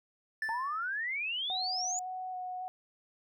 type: tone with exponential decay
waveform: triangle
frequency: 1760 Hz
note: A6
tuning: in tune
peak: -28 dBFS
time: 0.42-1.02 s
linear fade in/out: 2 ms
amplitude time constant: 130 ms
type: exponential sweep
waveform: sine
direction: up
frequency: 879 to 7040 Hz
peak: -32 dBFS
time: 0.49-1.99 s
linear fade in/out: 0 ms
type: tone with vibrato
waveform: sine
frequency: 738 Hz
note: F#5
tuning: 5 cents flat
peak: -36 dBFS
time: 1.5-2.68 s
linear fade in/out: 0 ms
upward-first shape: square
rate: 1.8 Hz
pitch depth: 11 cents each way
effects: none